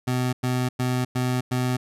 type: tone bursts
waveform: 25% pulse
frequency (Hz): 126.1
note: B2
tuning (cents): +36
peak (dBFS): -18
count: 5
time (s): 0.07-1.77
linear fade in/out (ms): 10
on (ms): 260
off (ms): 100
effects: resampled to 32000 Hz